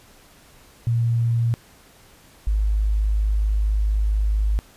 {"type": "tone pair in turn", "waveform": "sine", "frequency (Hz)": [116.7, 52.22], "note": ["A#2", "G#1"], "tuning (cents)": [2, 10], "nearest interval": "octave + major second", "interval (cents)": 1392, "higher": "first", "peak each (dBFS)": -17, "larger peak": "neither", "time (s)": [[0.87, 1.54], [2.47, 4.59]], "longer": "second", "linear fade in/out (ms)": 0, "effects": ["pink hiss -51 dBFS RMS until 4.76 s", "resampled to 32000 Hz"]}